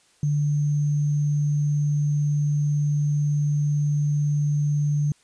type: tone with sample-and-hold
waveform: sine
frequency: 147 Hz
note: D3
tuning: 2 cents sharp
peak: -19 dBFS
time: 0.23-5.12 s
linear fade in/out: 2 ms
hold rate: 6300 Hz
effects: white hiss -60 dBFS RMS until 5.23 s + resampled to 22050 Hz